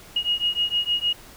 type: beating tone pair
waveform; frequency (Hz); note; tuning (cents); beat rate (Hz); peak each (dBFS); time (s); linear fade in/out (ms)
sine; 2875 / 2881.5; F7 / F#7; +50 / -47; 6.5; -24; 0.16-1.13; 5
effects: pink hiss -46 dBFS RMS until 1.36 s